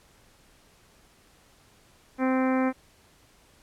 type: harmonic tone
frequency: 260 Hz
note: C4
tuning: 11 cents flat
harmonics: 1 / 2 / 3 / 4 / 5 / 6 / 7 / 8 / 9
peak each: -23 / -29 / -33 / -35 / -37 / -39 / -40 / -41 / -42 dBFS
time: 2.18-2.73 s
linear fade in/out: 50 ms
effects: pink hiss -59 dBFS RMS until 3.62 s + low-pass 12000 Hz 12 dB/octave